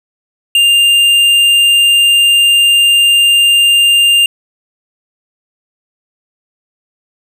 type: tone with tanh clipping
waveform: triangle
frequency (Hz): 2800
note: F7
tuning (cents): +4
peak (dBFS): -7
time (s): 0.55-4.26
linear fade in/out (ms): 2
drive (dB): 14
effects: none